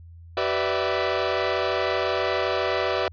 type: chord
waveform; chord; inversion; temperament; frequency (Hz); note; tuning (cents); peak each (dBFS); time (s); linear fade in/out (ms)
sawtooth; E minor seventh; first; equal with one note detuned; 382.4 / 493.9 / 587.3 / 659.3; G4 / B4 / D5 / E5; -43 / 0 / 0 / 0; -24; 0.37-3.08; 2
effects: added 84 Hz sine -42 dBFS peak until 3.12 s + resampled to 11025 Hz